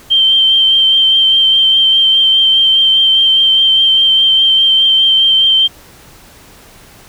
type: tone with vibrato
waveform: sine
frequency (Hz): 3136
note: G7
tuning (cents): 0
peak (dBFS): -6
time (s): 0.1-5.68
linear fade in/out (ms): 20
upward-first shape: triangle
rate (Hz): 4.9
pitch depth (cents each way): 20
effects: pink hiss -40 dBFS RMS until 7.08 s